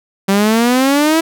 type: exponential sweep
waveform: sawtooth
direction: up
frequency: 192.3 to 330.9 Hz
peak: -6 dBFS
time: 0.28-1.21 s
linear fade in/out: 10 ms
effects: none